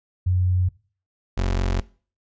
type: tone pair in turn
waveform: sine / 30% pulse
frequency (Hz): 91.1 / 45.3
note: F#2 / F#1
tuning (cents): -26 / -36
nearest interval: octave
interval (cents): 1210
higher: first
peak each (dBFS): -17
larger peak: neither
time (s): 0.26-0.69 / 1.37-1.81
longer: second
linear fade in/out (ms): 10
effects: noise-tail reverb RT60 0.4 s tail -21 dB re dry + resampled to 16000 Hz